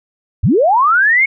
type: linear sweep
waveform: sine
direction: up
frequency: 58.5 to 2218 Hz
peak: -8 dBFS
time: 0.43-1.26 s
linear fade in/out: 10 ms
effects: none